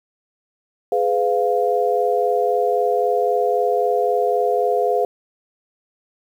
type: chord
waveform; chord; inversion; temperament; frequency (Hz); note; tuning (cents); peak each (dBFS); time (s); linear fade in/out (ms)
sine; F diminished; first; just; 419.1 / 502.9 / 698.5; Ab4 / Cb5 / F5; +16 / +31 / 0; -20; 0.92-5.05; 2
effects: 8-bit